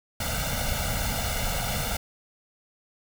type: noise with comb filter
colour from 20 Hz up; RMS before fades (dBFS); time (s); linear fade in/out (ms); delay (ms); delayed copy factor
pink; -28; 0.2-1.97; 5; 1.4; +0.95
effects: none